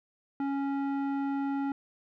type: tone with low-pass filter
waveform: square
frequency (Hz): 277.2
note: C#4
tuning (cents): 0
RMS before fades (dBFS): -31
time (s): 0.4-1.72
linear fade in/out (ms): 2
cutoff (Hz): 1200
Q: 0.96
effects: none